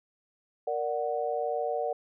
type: chord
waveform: sine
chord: Bb augmented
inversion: none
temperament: equal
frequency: 466.2 / 587.3 / 740 Hz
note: Bb4 / D5 / F#5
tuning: 0 / 0 / 0 cents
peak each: -32 dBFS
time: 0.67-1.93 s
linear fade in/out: 5 ms
effects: none